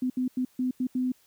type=tone bursts at uneven times; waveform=sine; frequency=253.8 Hz; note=B3; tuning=47 cents sharp; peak=-24 dBFS; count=6; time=0.02-0.1 / 0.17-0.28 / 0.37-0.45 / 0.59-0.71 / 0.8-0.87 / 0.95-1.12 s; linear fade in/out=5 ms; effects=white hiss -63 dBFS RMS until 1.26 s